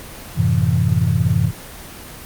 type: chord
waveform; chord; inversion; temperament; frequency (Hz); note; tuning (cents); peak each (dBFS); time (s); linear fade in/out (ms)
sine; F# half-diminished seventh; none; equal with one note detuned; 92.5 / 110 / 130.81 / 165.39; F#2 / A2 / C3 / E3; 0 / 0 / 0 / +6; -19; 0.35-1.52; 50
effects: pink hiss -35 dBFS RMS until 2.25 s + Opus 24 kbps